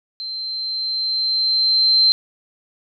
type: tone with level ramp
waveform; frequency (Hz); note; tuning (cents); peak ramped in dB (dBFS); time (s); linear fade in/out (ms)
sine; 4117; C8; -29; -26 to -10; 0.2-2.12; 0
effects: none